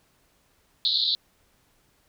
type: band-pass noise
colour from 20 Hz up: pink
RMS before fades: -24 dBFS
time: 0.85-1.15 s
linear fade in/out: 0 ms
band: 3600 to 4400 Hz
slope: 96 dB/octave
effects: pink hiss -65 dBFS RMS until 2.08 s